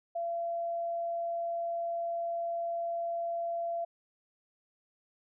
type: tone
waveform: sine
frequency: 680 Hz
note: F5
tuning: 46 cents flat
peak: -31 dBFS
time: 0.15-3.85 s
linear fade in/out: 10 ms
effects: none